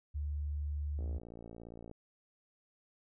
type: tone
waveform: sine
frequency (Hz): 73.42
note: D2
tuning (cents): 0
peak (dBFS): -34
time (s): 0.14-1.19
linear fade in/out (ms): 20
type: click train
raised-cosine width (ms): 2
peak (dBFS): -36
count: 54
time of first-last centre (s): 0.99-1.913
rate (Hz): 57.4
effects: none